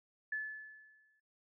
sine tone with exponential decay, 1730 Hz, A6, 30 cents flat, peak -33 dBFS, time 0.32-1.2 s, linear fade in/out 5 ms, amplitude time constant 190 ms, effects noise-tail reverb RT60 0.3 s tail -21 dB re dry

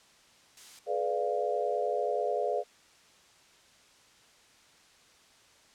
blue noise, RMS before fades -45 dBFS, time 0.57-0.79 s, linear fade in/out 2 ms
sine chord, G# diminished seventh, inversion none, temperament equal with one note detuned, 424.5 / 493.9 / 587.3 / 698.5 Hz, G#4 / B4 / D5 / F5, +38 / 0 / 0 / 0 cents, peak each -33 dBFS, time 0.86-2.64 s, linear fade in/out 50 ms
effects white hiss -60 dBFS RMS until 5.74 s + low-pass 7000 Hz 12 dB/octave

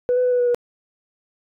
sine tone with pitch steps, 493.2 / 501 / 497.8 / 493 / 487.7 / 483.4 Hz, B4 / B4 / B4 / B4 / B4 / B4, -2 / +25 / +14 / -3 / -22 / -37 cents, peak -14 dBFS, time 0.09-0.546 s, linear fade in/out 0 ms, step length 76 ms, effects tanh soft clip ceiling -12 dBFS

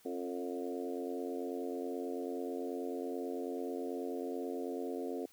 harmonic tone with a mistuned harmonic, 89.2 Hz, F2, 37 cents sharp, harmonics 3 / 4 / 5 / 6 / 7 / 8, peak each -41 / -42 / -41 / -47 / -49 / -49 dBFS, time 0.05-5.26 s, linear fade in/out 5 ms, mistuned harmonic 4, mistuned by -33 cents, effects white hiss -64 dBFS RMS until 5.32 s

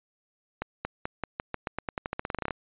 accelerating click train, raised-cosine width 0.5 ms, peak -15 dBFS, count 21, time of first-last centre 0.62-2.508 s, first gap 230 ms, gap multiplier 0.89, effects resampled to 8000 Hz

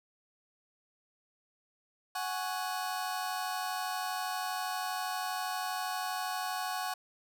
sawtooth chord, F# suspended second, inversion none, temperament just, 740 / 832.5 / 1110 Hz, F#5 / G#5 / C#6, 0 / +4 / +2 cents, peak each -32 / -35 / -35 dBFS, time 2.15-6.94 s, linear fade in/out 5 ms, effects none

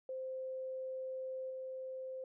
sine tone with level steps, 521 Hz, C5, 7 cents flat, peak -39 / -41 dBFS, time 0.09-2.24 s, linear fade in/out 2 ms, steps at 1.5 s, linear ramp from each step 5 ms, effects none

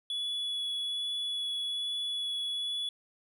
triangle tone with vibrato, 3400 Hz, G#7, 40 cents sharp, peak -30 dBFS, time 0.1-2.89 s, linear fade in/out 2 ms, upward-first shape sine, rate 1.2 Hz, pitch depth 8 cents each way, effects none

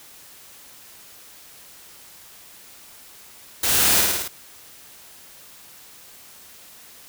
white noise with echo, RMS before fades -21 dBFS, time 3.63-4.01 s, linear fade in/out 5 ms, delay 54 ms, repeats 5, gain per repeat -2 dB, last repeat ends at 4.28 s, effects white hiss -46 dBFS RMS until 7.08 s

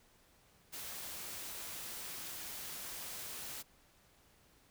white noise, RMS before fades -45 dBFS, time 0.72-3.63 s, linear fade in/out 20 ms, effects pink hiss -67 dBFS RMS until 4.7 s

